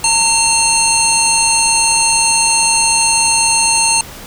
harmonic tone with a mistuned harmonic, 908 Hz, A#5, 46 cents flat, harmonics 1 / 3 / 5 / 7 / 9 / 10, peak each -17 / -17 / -17 / -17 / -17 / -17 dBFS, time 0.04-4.01 s, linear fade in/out 2 ms, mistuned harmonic 5, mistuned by -110 cents, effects pink hiss -32 dBFS RMS until 4.26 s

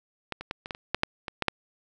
clicks, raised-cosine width 0.3 ms, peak -15 / -21 / -15 / -21 / -17 / -26 / -8 / -6 / -17 / -10 / -6 dBFS, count 11, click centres 0.323 / 0.41 / 0.511 / 0.659 / 0.708 / 0.749 / 0.946 / 1.034 / 1.282 / 1.423 / 1.483 s, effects none

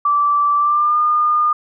sine tone with pitch glide, 1164 to 1214.8 Hz, D6 to D#6, -16 to -42 cents, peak -12 dBFS, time 0.05-1.53 s, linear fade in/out 5 ms, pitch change +74 cents, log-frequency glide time 0.57-0.99 s, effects none

